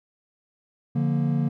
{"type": "chord", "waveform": "triangle", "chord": "Bb major", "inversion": "first", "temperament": "just", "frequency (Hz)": [145.68, 174.81, 233.1], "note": ["D3", "F3", "Bb3"], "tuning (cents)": [-14, 2, 0], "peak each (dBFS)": [-21, -26, -24], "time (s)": [0.95, 1.49], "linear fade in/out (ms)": 10, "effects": []}